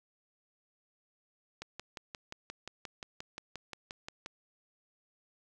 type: click train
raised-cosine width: 0.2 ms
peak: -24 dBFS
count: 16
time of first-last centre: 1.62-4.261 s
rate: 5.68 Hz
effects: none